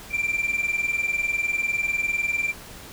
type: tone pair together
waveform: sine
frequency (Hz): 2349 / 2369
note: D7 / D7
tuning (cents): 0 / +14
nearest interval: unison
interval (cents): 14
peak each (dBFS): -23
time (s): 0.1-2.54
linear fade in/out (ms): 50
effects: tanh soft clip ceiling -19 dBFS + pink hiss -42 dBFS RMS until 2.92 s